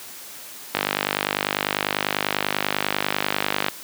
click train, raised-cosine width 0.3 ms, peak -3 dBFS, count 148, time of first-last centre 0.75-3.684 s, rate 50.1 Hz, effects white hiss -39 dBFS RMS until 3.83 s + high-pass 150 Hz 12 dB/octave

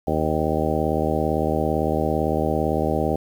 harmonic tone, 77.78 Hz, D#2, in tune, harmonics 1 / 2 / 3 / 4 / 5 / 6 / 7 / 8 / 10, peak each -28 / -28 / -28 / -28 / -28 / -28 / -28 / -28 / -28 dBFS, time 0.07-3.16 s, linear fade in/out 5 ms, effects 8-bit

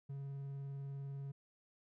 triangle tone with vibrato, 138.59 Hz, C#3, in tune, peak -40 dBFS, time 0.09-1.32 s, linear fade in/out 10 ms, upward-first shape sine, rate 20 Hz, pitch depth 23 cents each way, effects none

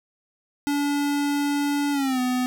square tone with pitch glide, 287.2 to 251.5 Hz, D4 to B3, -39 to +32 cents, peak -22 dBFS, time 0.67-2.46 s, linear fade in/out 0 ms, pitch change -229 cents, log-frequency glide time 1.92-2.2 s, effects none

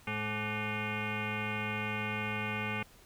sine tone with frequency modulation, 1174.7 Hz, D6, in tune, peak -32 dBFS, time 0.07-2.83 s, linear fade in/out 5 ms, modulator 321 Hz, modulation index 4.7, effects pink hiss -59 dBFS RMS until 3.05 s

